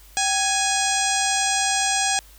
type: harmonic tone with a mistuned harmonic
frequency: 830.6 Hz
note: G#5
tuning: in tune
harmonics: 1 / 2 / 3 / 4 / 5 / 6 / 7 / 8 / 9 / 10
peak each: -24 / -28 / -29 / -29 / -32 / -31 / -29 / -29 / -29 / -29 dBFS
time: 0.17-2.19 s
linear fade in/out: 0 ms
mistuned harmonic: 1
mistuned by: -110 cents
effects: added 50 Hz sine -47 dBFS peak until 2.38 s + white hiss -51 dBFS RMS until 2.38 s